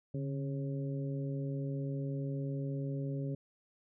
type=harmonic tone with a mistuned harmonic; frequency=136.9 Hz; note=C#3; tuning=21 cents flat; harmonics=1 / 2 / 3 / 4; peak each=-35 / -41 / -45 / -47 dBFS; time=0.14-3.35 s; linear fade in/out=5 ms; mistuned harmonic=1; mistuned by=+64 cents; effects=none